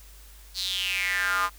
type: tone with high-pass filter sweep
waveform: square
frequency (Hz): 93.8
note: F#2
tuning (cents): +24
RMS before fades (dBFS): -27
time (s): 0.54-1.5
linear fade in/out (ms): 50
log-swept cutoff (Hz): 4500 to 1100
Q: 6.4
effects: added 50 Hz sine -47 dBFS peak until 1.58 s + white hiss -53 dBFS RMS until 1.58 s